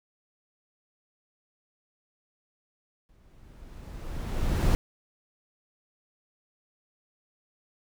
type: noise with exponential growth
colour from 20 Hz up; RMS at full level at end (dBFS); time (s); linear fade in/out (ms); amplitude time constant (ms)
brown; -20; 3.09-4.75; 0; 360
effects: none